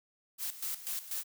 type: noise with tremolo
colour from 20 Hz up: blue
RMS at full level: -36 dBFS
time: 0.38-1.24 s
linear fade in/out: 50 ms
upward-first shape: square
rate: 4.1 Hz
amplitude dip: 75%
effects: none